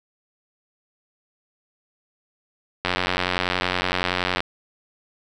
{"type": "click train", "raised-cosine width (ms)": 0.3, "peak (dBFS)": -5, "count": 142, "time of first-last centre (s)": [2.85, 4.405], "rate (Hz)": 90.7, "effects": []}